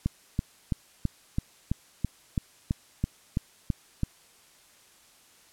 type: click train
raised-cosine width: 5 ms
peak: -13 dBFS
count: 13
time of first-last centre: 0.06-4.034 s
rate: 3.02 Hz
effects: white hiss -58 dBFS RMS until 5.52 s + low-pass 11000 Hz 12 dB/octave